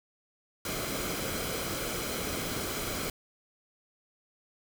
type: noise with comb filter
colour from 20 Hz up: pink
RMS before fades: -34 dBFS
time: 0.65-3.1 s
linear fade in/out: 2 ms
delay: 1.1 ms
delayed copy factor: -0.5
effects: none